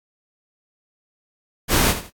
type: noise with echo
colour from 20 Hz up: pink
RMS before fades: -17 dBFS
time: 1.68-1.95 s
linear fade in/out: 50 ms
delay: 80 ms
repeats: 2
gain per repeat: -11 dB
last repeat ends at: 2.11 s
effects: AAC 64 kbps